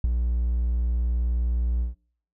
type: tone with ADSR envelope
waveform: triangle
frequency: 59.6 Hz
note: A#1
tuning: 39 cents sharp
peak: -13 dBFS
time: 0.04-1.95 s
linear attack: 3 ms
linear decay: 18 ms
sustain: -6 dB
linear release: 140 ms
effects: noise-tail reverb RT60 0.6 s tail -25 dB re dry + tanh soft clip ceiling -12 dBFS